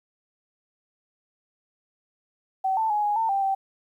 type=tone with pitch steps; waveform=sine; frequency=764 / 886 / 837 / 829 / 899 / 788 / 777 Hz; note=G5 / A5 / G#5 / G#5 / A5 / G5 / G5; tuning=-45 / +12 / +13 / -3 / +37 / +9 / -16 cents; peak=-21 dBFS; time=2.64-3.55 s; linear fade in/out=10 ms; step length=130 ms; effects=10-bit